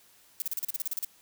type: noise bursts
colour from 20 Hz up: violet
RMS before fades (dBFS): -31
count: 12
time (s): 0.4-1.047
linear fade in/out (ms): 0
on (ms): 20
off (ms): 37
effects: white hiss -60 dBFS RMS until 1.21 s